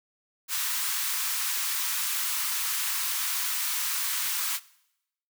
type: high-pass noise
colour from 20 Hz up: white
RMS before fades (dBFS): -29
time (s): 0.48-4.6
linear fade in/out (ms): 50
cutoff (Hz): 930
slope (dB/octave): 48
effects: noise-tail reverb RT60 0.8 s tail -20 dB re dry